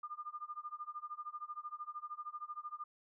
sine tone with tremolo, 1208 Hz, D6, 48 cents sharp, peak -39 dBFS, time 0.03-2.84 s, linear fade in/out 5 ms, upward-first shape sine, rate 13 Hz, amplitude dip 95%, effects none

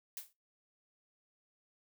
blue noise with exponential decay, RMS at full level -39 dBFS, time 0.17-0.33 s, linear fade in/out 1 ms, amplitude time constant 34 ms, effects noise-tail reverb RT60 0.2 s tail -18 dB re dry

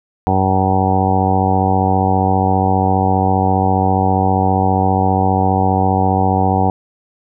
harmonic tone, 94.9 Hz, F#2, 44 cents sharp, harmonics 1 / 2 / 3 / 4 / 5 / 6 / 7 / 8 / 9 / 10, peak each -17 / -19 / -22 / -25 / -23 / -28 / -28 / -16 / -22 / -25 dBFS, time 0.27-6.7 s, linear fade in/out 0 ms, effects none

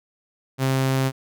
sawtooth tone, 132.9 Hz, C3, 27 cents sharp, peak -15 dBFS, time 0.58-1.12 s, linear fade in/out 50 ms, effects none

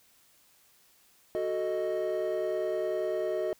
triangle chord, D# diminished, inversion first, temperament equal, 370 / 440 / 622.3 Hz, F#4 / A4 / D#5, 0 / 0 / 0 cents, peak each -30 / -32 / -29 dBFS, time 1.35-3.53 s, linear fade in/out 0 ms, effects tanh soft clip ceiling -19 dBFS + white hiss -63 dBFS RMS until 3.59 s

